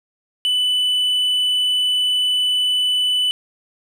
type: tone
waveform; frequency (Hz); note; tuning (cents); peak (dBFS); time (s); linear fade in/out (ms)
triangle; 2989; F#7; +17; -14; 0.45-3.31; 0
effects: none